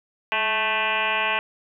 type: tone with frequency modulation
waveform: sine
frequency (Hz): 1760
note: A6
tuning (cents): 0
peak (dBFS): -20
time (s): 0.32-1.39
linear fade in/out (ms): 0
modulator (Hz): 222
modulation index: 5
effects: none